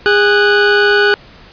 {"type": "tone pair together", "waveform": "40% pulse", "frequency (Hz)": [409.4, 1480], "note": ["G#4", "F#6"], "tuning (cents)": [-25, 0], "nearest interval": "octave + minor seventh", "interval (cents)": 2225, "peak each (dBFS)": -10, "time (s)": [0.06, 1.14], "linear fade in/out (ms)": 0, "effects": ["pink hiss -40 dBFS RMS until 1.52 s", "resampled to 11025 Hz"]}